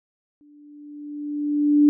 sine tone with exponential growth, 293.7 Hz, D4, in tune, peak -10 dBFS, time 0.41-1.89 s, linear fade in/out 0 ms, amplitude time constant 320 ms, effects none

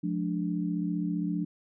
sine chord, D diminished, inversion first, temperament just, 176.2 / 211.4 / 293.7 Hz, F3 / Ab3 / D4, +16 / +31 / 0 cents, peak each -30 / -35 / -32 dBFS, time 0.03-1.45 s, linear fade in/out 10 ms, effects none

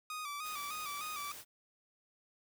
sawtooth tone with vibrato, 1200 Hz, D6, 37 cents sharp, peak -36 dBFS, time 0.1-1.32 s, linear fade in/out 2 ms, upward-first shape square, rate 3.3 Hz, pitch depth 60 cents each way
white noise, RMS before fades -49 dBFS, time 0.42-1.45 s, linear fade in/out 50 ms
effects none

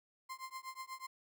35% pulse tone with tremolo, 1046.5 Hz, C6, in tune, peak -39 dBFS, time 0.29-1.07 s, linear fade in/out 10 ms, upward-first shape triangle, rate 8.2 Hz, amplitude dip 100%, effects 13-bit

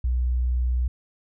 sine tone, 61.74 Hz, B1, in tune, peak -20 dBFS, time 0.04-0.88 s, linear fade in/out 5 ms, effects none

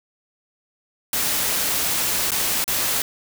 white noise with dropouts, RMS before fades -22 dBFS, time 1.13-3.02 s, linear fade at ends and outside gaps 2 ms, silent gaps 2.307-2.317 / 2.642-2.678 s, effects none

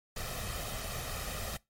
pink noise with comb filter, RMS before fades -38 dBFS, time 0.16-1.57 s, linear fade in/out 5 ms, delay 1.6 ms, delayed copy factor +0.6, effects noise-tail reverb RT60 0.2 s tail -22 dB re dry + MP3 64 kbps

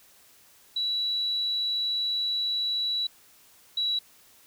sine tone pair in turn, 3927 / 3912 Hz, B7 / B7, -11 / -17 cents, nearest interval unison, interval 6 cents, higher first, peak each -25 / -24 dBFS, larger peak second, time 0.76-3.07 / 3.77-3.99 s, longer first, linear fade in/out 5 ms, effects white hiss -57 dBFS RMS until 4.46 s

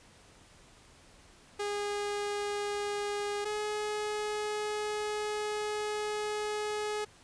sawtooth tone pair in turn, 410.2 / 421.7 Hz, G#4 / G#4, -21 / +26 cents, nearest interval unison, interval 47 cents, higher second, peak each -28 dBFS, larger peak neither, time 1.59-3.45 / 3.45-7.05 s, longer second, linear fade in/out 10 ms, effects pink hiss -58 dBFS RMS until 7.23 s + resampled to 22050 Hz

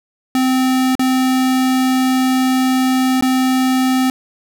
square tone with dropouts, 258.8 Hz, C4, 19 cents flat, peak -13 dBFS, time 0.35-4.1 s, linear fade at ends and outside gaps 1 ms, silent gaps 0.953-0.994 / 3.21-3.224 s, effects none

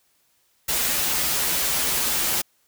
white noise with comb filter, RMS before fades -23 dBFS, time 0.68-2.42 s, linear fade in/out 10 ms, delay 10 ms, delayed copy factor -0.6, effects white hiss -65 dBFS RMS until 2.67 s

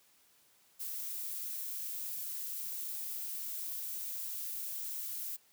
violet noise, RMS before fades -40 dBFS, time 0.79-5.37 s, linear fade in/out 20 ms, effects white hiss -67 dBFS RMS until 5.52 s + high-pass 80 Hz 12 dB/octave

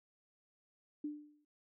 sine tone with exponential decay, 297.2 Hz, D4, 21 cents sharp, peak -35 dBFS, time 1.04-1.45 s, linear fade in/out 5 ms, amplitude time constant 87 ms, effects none

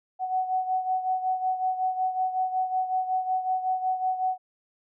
sine beating tone pair, 745 / 750.4 Hz, F#5 / F#5, +12 / +24 cents, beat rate 5.4 Hz, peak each -25 / -31 dBFS, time 0.19-4.38 s, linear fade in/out 50 ms, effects none

